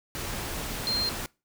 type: tone in noise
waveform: sine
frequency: 4186 Hz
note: C8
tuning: in tune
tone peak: -25 dBFS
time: 0.87-1.09 s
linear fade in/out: 0 ms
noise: pink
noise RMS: -34 dBFS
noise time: 0.15-1.26 s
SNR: +6 dB
effects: noise-tail reverb RT60 0.3 s tail -24 dB re dry